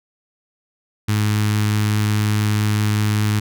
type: tone with notch filter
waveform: sawtooth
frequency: 105.6 Hz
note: G#2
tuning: 29 cents sharp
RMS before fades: -18 dBFS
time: 1.08-3.4 s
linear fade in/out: 10 ms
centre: 580 Hz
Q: 0.62
effects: none